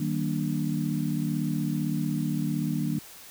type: chord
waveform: sine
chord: Eb major seventh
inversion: none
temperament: equal with one note detuned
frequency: 155.56 / 191.41 / 233.1 / 293.7 Hz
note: Eb3 / G3 / Bb3 / D4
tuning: 0 / -41 / 0 / 0 cents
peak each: -29 / -32 / -31 / -32 dBFS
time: 0-2.99 s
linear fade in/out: 5 ms
effects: white hiss -47 dBFS RMS until 3.3 s